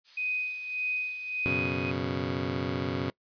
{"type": "noise", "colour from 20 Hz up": "violet", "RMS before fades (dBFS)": -39, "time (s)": [0.04, 1.56], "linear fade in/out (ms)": 50}
{"type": "tone with tremolo", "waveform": "sine", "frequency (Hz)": 2501, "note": "D#7", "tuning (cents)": 8, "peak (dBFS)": -27, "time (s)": [0.17, 1.91], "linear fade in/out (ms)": 5, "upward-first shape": "sine", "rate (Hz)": 1.7, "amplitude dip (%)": 65}
{"type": "chord", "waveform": "15% pulse", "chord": "F# suspended fourth", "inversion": "none", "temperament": "just", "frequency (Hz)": [92.5, 123.33, 138.75], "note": ["F#2", "B2", "C#3"], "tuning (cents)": [0, -2, 2], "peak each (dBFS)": -28, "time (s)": [1.46, 3.1], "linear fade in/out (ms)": 0}
{"effects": ["noise-tail reverb RT60 0.1 s tail -23 dB re dry", "resampled to 11025 Hz"]}